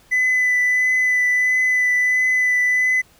triangle tone with vibrato, 2002 Hz, B6, 23 cents sharp, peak -12 dBFS, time 0.11-3.02 s, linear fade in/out 20 ms, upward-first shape triangle, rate 1.5 Hz, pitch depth 15 cents each way, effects tanh soft clip ceiling -10 dBFS + pink hiss -53 dBFS RMS until 3.19 s

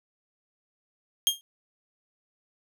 sawtooth tone with exponential decay, 3223 Hz, G7, 47 cents sharp, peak -13 dBFS, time 1.27-1.41 s, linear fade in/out 0 ms, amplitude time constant 29 ms, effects none

